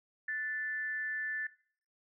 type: tone with amplitude modulation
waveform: sine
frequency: 1760 Hz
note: A6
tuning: in tune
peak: -31 dBFS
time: 0.28-1.47 s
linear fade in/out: 5 ms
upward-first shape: sine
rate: 282 Hz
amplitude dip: 50%
effects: noise-tail reverb RT60 0.5 s tail -19 dB re dry